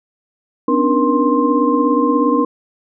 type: tone cluster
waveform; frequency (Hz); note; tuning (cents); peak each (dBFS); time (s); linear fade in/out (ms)
sine; 252.9 / 283.9 / 300.8 / 476.5 / 1053; B3 / C#4 / D4 / A#4 / C6; +41 / +41 / +42 / +38 / +11; -18; 0.68-2.45; 5
effects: none